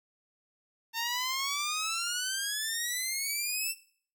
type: exponential sweep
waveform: 10% pulse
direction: up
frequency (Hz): 902 to 2700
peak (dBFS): -22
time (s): 0.93-3.75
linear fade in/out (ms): 50
effects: noise-tail reverb RT60 0.5 s tail -17 dB re dry